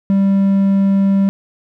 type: tone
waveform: triangle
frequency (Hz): 196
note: G3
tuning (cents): 0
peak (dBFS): -8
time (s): 0.1-1.29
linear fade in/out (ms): 0
effects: none